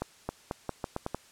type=accelerating click train; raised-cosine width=1 ms; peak=-17 dBFS; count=8; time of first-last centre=0.02-1.146 s; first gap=270 ms; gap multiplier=0.82; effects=white hiss -57 dBFS RMS until 1.31 s + low-pass 9000 Hz 12 dB/octave